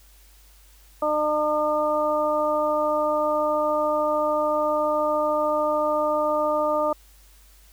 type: harmonic tone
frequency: 302.3 Hz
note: D#4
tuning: 50 cents flat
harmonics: 1 / 2 / 3 / 4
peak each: -31 / -22 / -28 / -26 dBFS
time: 1.02-6.93 s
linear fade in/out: 5 ms
effects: added 50 Hz sine -51 dBFS peak until 7.72 s + white hiss -56 dBFS RMS until 7.72 s